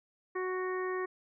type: harmonic tone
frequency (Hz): 370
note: F#4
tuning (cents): 0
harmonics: 1 / 2 / 3 / 4 / 5 / 6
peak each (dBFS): -33 / -47 / -39 / -50 / -41 / -52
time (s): 0.35-1.06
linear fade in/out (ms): 10
effects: none